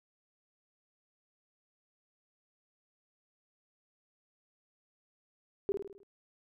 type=tone with echo; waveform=sine; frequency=397.7 Hz; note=G4; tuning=25 cents sharp; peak=-27 dBFS; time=5.69-5.72 s; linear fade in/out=0 ms; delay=52 ms; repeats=6; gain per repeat=-5 dB; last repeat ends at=6.032 s; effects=none